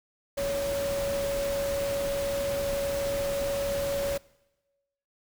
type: tone in noise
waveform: sine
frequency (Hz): 560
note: C#5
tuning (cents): +18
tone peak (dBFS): -27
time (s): 0.37-4.18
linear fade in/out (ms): 10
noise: pink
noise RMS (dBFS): -36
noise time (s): 0.37-4.18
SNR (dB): +6
effects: noise-tail reverb RT60 1.0 s tail -22 dB re dry